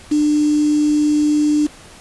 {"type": "tone with quantisation", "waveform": "sine", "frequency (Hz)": 298.6, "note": "D4", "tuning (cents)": 29, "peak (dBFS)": -12, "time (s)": [0.11, 1.67], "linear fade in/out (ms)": 10, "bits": 5, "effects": ["pink hiss -41 dBFS RMS until 2 s", "resampled to 24000 Hz"]}